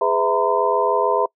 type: tone cluster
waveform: sine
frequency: 413.2 / 502 / 656 / 930 / 1017 Hz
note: G#4 / B4 / E5 / A#5 / C6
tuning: -9 / +28 / -9 / -4 / -50 cents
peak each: -22 dBFS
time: 0.01-1.26 s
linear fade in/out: 5 ms
effects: noise-tail reverb RT60 0.1 s tail -25 dB re dry